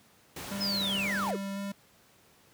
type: noise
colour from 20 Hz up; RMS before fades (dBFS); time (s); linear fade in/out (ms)
pink; -40; 0.36-1.31; 5
type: tone with vibrato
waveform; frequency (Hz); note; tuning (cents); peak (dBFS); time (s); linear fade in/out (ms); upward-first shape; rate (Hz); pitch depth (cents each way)
square; 198; G3; +18; -34; 0.51-1.72; 5; square; 1.9; 9
type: linear sweep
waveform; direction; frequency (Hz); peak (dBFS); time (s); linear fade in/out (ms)
triangle; down; 5274 to 286.5; -28; 0.6-1.37; 20
effects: pink hiss -61 dBFS RMS until 2.53 s + high-pass 100 Hz 12 dB/octave